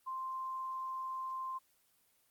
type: tone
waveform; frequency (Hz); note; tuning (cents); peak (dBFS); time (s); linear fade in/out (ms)
sine; 1046.5; C6; 0; -37; 0.06-1.59; 20
effects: white hiss -72 dBFS RMS until 2.3 s + Opus 24 kbps